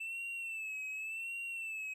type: tone with vibrato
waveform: triangle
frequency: 2648 Hz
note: E7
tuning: 7 cents sharp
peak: -37 dBFS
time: 0-1.94 s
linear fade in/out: 10 ms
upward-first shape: sine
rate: 0.89 Hz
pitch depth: 68 cents each way
effects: none